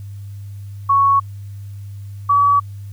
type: tone pair in turn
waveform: sine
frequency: 1110 / 1140.5 Hz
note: C#6 / C#6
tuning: +2 / +49 cents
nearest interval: unison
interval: 47 cents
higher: second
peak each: -10 dBFS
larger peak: neither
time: 0.89-1.2 / 2.29-2.6 s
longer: neither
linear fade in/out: 10 ms
effects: added 100 Hz sine -29 dBFS peak until 2.92 s + white hiss -55 dBFS RMS until 2.92 s